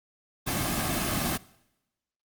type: noise with comb filter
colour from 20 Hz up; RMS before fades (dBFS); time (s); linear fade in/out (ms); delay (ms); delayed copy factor
pink; -28; 0.46-1.38; 20; 2.1; -0.7
effects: noise-tail reverb RT60 0.9 s tail -21 dB re dry + Opus 24 kbps